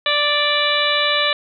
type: harmonic tone with a mistuned harmonic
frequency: 587.3 Hz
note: D5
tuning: in tune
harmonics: 1 / 2 / 3 / 4 / 5 / 6 / 7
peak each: -23 / -23 / -23 / -23 / -23 / -23 / -23 dBFS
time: 0.06-1.33 s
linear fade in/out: 2 ms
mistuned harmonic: 7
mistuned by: -78 cents
effects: none